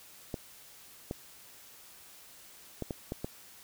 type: clicks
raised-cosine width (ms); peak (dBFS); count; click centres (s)
2; -21; 6; 0.342 / 1.111 / 2.823 / 2.908 / 3.121 / 3.245
effects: white hiss -54 dBFS RMS until 3.63 s